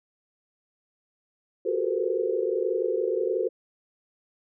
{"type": "tone cluster", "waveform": "sine", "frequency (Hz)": [362.4, 384, 435.1, 465.9, 512], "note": ["F#4", "G4", "A4", "A#4", "C5"], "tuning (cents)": [-36, -36, -19, -1, -38], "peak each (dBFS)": -30, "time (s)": [1.65, 3.49], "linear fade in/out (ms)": 10, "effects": []}